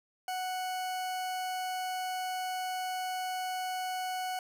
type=tone; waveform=40% pulse; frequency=740 Hz; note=F#5; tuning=in tune; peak=-32 dBFS; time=0.28-4.39 s; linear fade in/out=2 ms; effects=none